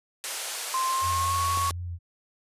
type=band-pass noise; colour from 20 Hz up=white; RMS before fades=-34 dBFS; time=0.24-1.71 s; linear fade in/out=0 ms; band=460 to 11000 Hz; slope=24 dB/octave
type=tone with pitch glide; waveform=sine; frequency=1046.5 to 1108.7 Hz; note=C6 to C#6; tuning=0 to 0 cents; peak=-24 dBFS; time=0.74-1.7 s; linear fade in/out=2 ms; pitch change=+100 cents; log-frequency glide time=0.87-1.44 s
type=tone with vibrato; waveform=sine; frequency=87.31 Hz; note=F2; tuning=in tune; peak=-31 dBFS; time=1.01-1.99 s; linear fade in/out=50 ms; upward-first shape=sine; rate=4 Hz; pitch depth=25 cents each way
type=clicks; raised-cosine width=1 ms; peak=-24 dBFS; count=2; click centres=1.574 / 1.708 s
effects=resampled to 32000 Hz